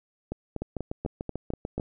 two click trains, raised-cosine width 2 ms, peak -18 / -18 dBFS, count 7 / 9, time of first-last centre 0.32-1.78 / 0.62-1.798 s, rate 4.11 / 6.79 Hz, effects none

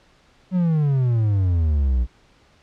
triangle exponential sweep, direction down, 188.3 to 58 Hz, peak -14 dBFS, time 0.51-2.07 s, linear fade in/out 50 ms, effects pink hiss -56 dBFS RMS until 2.62 s + low-pass 5000 Hz 12 dB/octave

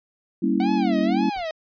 sine chord, G diminished seventh, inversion none, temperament equal with one note detuned, 196 / 233.1 / 277.2 / 327.9 Hz, G3 / Bb3 / Db4 / Fb4, 0 / 0 / 0 / -9 cents, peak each -24 dBFS, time 0.42-1.3 s, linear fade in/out 10 ms
45% pulse tone with vibrato, 731 Hz, F#5, 21 cents flat, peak -26 dBFS, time 0.6-1.51 s, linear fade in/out 2 ms, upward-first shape sine, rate 1.9 Hz, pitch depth 270 cents each way
brown noise with exponential decay, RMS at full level -34 dBFS, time 1.36-1.49 s, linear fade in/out 1 ms, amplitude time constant 27 ms
effects resampled to 11025 Hz

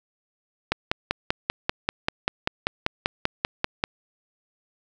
click train, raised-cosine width 0.3 ms, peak -5 dBFS, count 17, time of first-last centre 0.72-3.839 s, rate 5.13 Hz, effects none

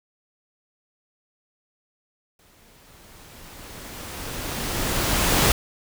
pink noise with exponential growth, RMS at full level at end -17 dBFS, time 2.39-5.52 s, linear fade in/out 2 ms, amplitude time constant 680 ms, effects none

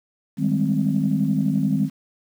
sine chord, Ab major seventh, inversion second, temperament equal, 155.56 / 196 / 207.7 / 261.6 Hz, Eb3 / G3 / Ab3 / C4, 0 / 0 / 0 / 0 cents, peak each -23 dBFS, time 0.37-1.9 s, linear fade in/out 50 ms, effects tanh soft clip ceiling -9 dBFS + 8-bit

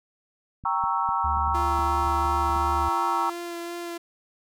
clicks, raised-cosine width 5 ms, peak -29 dBFS, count 12, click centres 0.639 / 0.839 / 1.09 / 1.371 / 1.477 / 1.521 / 1.79 / 2.036 / 2.072 / 2.257 / 2.496 / 2.562 s
sine chord, G diminished seventh, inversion none, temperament equal, 784 / 932.3 / 1108.7 / 1318.5 Hz, G5 / Bb5 / Db6 / Fb6, 0 / 0 / 0 / 0 cents, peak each -30 / -26 / -28 / -28 dBFS, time 0.65-3.3 s, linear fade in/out 5 ms
triangle tone, 73.8 Hz, D2, 9 cents sharp, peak -26 dBFS, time 1.24-2.89 s, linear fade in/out 5 ms
sawtooth tone with vibrato, 343.4 Hz, F4, 29 cents flat, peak -28 dBFS, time 1.54-3.98 s, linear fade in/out 10 ms, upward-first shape sine, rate 2.8 Hz, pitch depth 13 cents each way
effects none

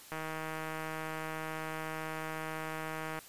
click train, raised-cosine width 0.5 ms, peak -24 dBFS, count 486, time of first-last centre 0.12-3.19 s, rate 158 Hz, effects white hiss -53 dBFS RMS until 3.28 s + resampled to 32000 Hz

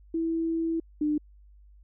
sine tone pair in turn, 328.4 / 300.3 Hz, E4 / D4, -6 / +39 cents, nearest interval major second, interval 155 cents, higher first, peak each -25 / -23 dBFS, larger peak second, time 0.14-0.8 / 1.01-1.18 s, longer first, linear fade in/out 5 ms, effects added 50 Hz sine -51 dBFS peak until 1.83 s

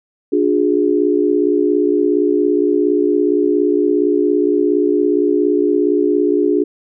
sine chord, D diminished, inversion none, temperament equal with one note detuned, 293.7 / 358 / 415.3 Hz, D4 / F4 / Ab4, 0 / +43 / 0 cents, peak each -16 dBFS, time 0.32-6.64 s, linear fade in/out 10 ms, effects none

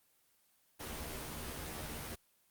pink noise with comb filter, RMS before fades -43 dBFS, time 0.79-2.16 s, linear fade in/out 20 ms, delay 13 ms, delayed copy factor +0.95, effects white hiss -72 dBFS RMS until 2.5 s + Opus 24 kbps

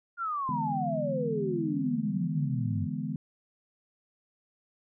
sine exponential sweep, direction down, 1425 to 91.7 Hz, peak -29 dBFS, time 0.17-2.88 s, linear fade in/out 50 ms
sine chord, E dominant seventh, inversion third, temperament equal, 146.83 / 164.81 / 207.7 / 246.9 Hz, D3 / E3 / G#3 / B3, 0 / 0 / 0 / 0 cents, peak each -36 dBFS, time 0.49-3.16 s, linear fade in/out 2 ms
effects none

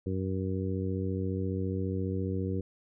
harmonic tone, 94.6 Hz, F#2, 39 cents sharp, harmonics 1 / 2 / 3 / 4 / 5, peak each -32 / -35 / -37 / -38 / -39 dBFS, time 0.06-2.61 s, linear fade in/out 5 ms, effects none

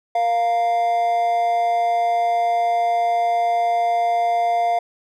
triangle tone with amplitude modulation, 698.5 Hz, F5, in tune, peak -12 dBFS, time 0.15-4.79 s, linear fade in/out 5 ms, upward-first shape sine, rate 229 Hz, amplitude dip 50%, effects none

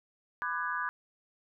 sine chord, G# half-diminished seventh, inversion first, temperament just, 996.7 / 1196.1 / 1495.1 / 1661.2 Hz, B5 / D6 / F#6 / G#6, +16 / +31 / +18 / 0 cents, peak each -37 / -36 / -37 / -36 dBFS, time 0.42-0.89 s, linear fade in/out 0 ms, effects none

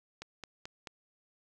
click train, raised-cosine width 0.2 ms, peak -25 dBFS, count 4, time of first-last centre 0.22-0.872 s, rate 4.6 Hz, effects none

